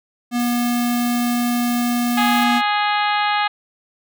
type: tone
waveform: square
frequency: 241.3 Hz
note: B3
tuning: 40 cents flat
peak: -18 dBFS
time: 0.31-2.62 s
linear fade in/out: 50 ms
type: noise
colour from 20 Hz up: blue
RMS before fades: -32 dBFS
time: 0.39-2.44 s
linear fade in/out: 5 ms
type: harmonic tone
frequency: 415.3 Hz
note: G#4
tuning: in tune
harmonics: 2 / 3 / 4 / 5 / 6 / 7 / 8 / 9 / 10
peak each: -19 / -23 / -25 / -27 / -29 / -30 / -31 / -32 / -33 dBFS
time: 2.17-3.48 s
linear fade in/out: 10 ms
effects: none